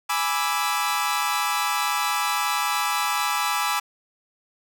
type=chord; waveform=sawtooth; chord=E dominant seventh; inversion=first; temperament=equal; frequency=830.6 / 987.8 / 1174.7 / 1318.5 Hz; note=G#5 / B5 / D6 / E6; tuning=0 / 0 / 0 / 0 cents; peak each=-24 dBFS; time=0.09-3.8 s; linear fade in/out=10 ms; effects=none